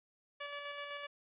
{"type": "tone with tremolo", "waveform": "10% pulse", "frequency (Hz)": 575, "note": "D5", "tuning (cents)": -37, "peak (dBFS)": -32, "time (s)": [0.4, 1.07], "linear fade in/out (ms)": 10, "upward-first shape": "square", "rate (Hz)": 7.9, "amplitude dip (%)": 30, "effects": ["resampled to 8000 Hz"]}